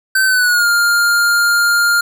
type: tone with pitch glide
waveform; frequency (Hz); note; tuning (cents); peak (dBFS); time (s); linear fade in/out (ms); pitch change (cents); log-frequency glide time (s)
square; 1541 to 1405; G6 to F6; -30 to +10; -11; 0.15-2.01; 5; -160; 0.25-0.68
effects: none